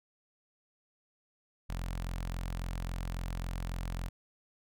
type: tone with notch filter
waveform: sawtooth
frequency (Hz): 43.65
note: F1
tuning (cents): 0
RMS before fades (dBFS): -37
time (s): 1.69-4.09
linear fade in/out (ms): 10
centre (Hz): 370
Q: 1.1
effects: none